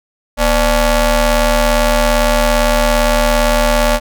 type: ring-modulated tone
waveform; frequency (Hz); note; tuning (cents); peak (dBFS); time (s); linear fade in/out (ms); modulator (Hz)
sawtooth; 277.2; C#4; 0; -3; 0.37-4; 50; 316
effects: none